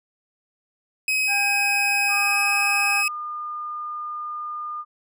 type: tone with pitch glide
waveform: 40% pulse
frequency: 2539 to 2555 Hz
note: D#7 to D#7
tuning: +34 to +45 cents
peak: -19 dBFS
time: 1.08-3.08 s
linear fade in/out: 2 ms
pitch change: +11 cents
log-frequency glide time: 2.1-2.54 s
type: harmonic tone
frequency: 804 Hz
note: G5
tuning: 44 cents sharp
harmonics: 1 / 2 / 3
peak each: -27 / -30 / -32 dBFS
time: 1.27-3.04 s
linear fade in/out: 50 ms
type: tone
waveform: sine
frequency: 1213 Hz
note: D#6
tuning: 44 cents flat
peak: -28 dBFS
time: 2.08-4.85 s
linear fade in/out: 50 ms
effects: none